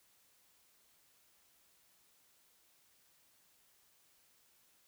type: silence
effects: white hiss -70 dBFS RMS until 4.87 s